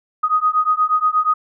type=beating tone pair; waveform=sine; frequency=1244.5 / 1252.9 Hz; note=D#6 / D#6; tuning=0 / +12 cents; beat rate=8.4 Hz; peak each=-17 dBFS; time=0.23-1.34 s; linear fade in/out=10 ms; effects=none